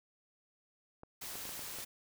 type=clicks; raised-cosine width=1 ms; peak=-35 dBFS; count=6; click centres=1.034 / 1.355 / 1.454 / 1.492 / 1.593 / 1.786 s
type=noise; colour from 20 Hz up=white; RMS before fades=-44 dBFS; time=1.21-1.85 s; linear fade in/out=10 ms
effects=none